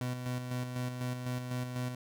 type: tone with tremolo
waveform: 30% pulse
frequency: 125.1 Hz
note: B2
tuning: 23 cents sharp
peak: -30 dBFS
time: 0.01-1.95 s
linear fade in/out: 2 ms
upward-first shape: square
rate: 4 Hz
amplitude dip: 45%
effects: none